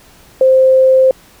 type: tone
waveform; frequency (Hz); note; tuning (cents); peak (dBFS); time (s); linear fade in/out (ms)
sine; 523.3; C5; 0; -5; 0.41-1.11; 2
effects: pink hiss -44 dBFS RMS until 1.4 s